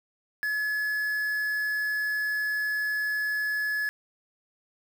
triangle tone with quantisation, 1704 Hz, G#6, 44 cents sharp, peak -24 dBFS, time 0.43-3.89 s, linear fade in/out 0 ms, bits 7, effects none

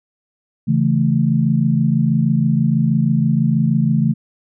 sine chord, A major, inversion first, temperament equal, 138.59 / 164.81 / 220 Hz, C#3 / E3 / A3, 0 / 0 / 0 cents, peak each -17 dBFS, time 0.67-4.14 s, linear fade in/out 20 ms, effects none

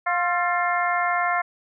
harmonic tone with a mistuned harmonic, 352.9 Hz, F4, 18 cents sharp, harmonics 2 / 3 / 4 / 5 / 6, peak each -24 / -26 / -27 / -28 / -29 dBFS, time 0.06-1.42 s, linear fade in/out 10 ms, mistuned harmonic 4, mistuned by -48 cents, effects none

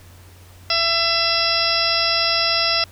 harmonic tone with a mistuned harmonic, 670 Hz, E5, 28 cents sharp, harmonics 1 / 2 / 3 / 4 / 5 / 6 / 7 / 8, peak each -26 / -25 / -28 / -25 / -27 / -27 / -22 / -22 dBFS, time 0.7-2.84 s, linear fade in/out 2 ms, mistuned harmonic 7, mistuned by +84 cents, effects added 90 Hz sine -43 dBFS peak until 2.91 s + pink hiss -49 dBFS RMS until 2.91 s

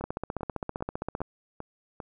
two click trains, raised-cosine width 1 ms, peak -23 / -17 dBFS, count 6 / 19, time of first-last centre 0.01-2.002 / 0.04-1.216 s, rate 2.51 / 15.3 Hz, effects none

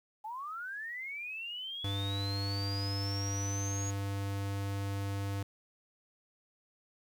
sine linear sweep, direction up, 830.6 to 6690 Hz, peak -38 dBFS, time 0.24-3.91 s, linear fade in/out 10 ms
square tone, 99.3 Hz, G2, 23 cents sharp, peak -34 dBFS, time 1.84-5.43 s, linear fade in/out 5 ms
effects 11-bit

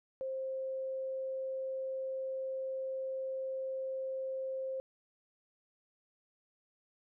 sine tone, 528 Hz, C5, 16 cents sharp, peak -35 dBFS, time 0.21-4.8 s, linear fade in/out 0 ms, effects none

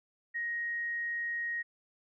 sine tone, 1878 Hz, A#6, 12 cents sharp, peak -32 dBFS, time 0.34-1.63 s, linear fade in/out 20 ms, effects none

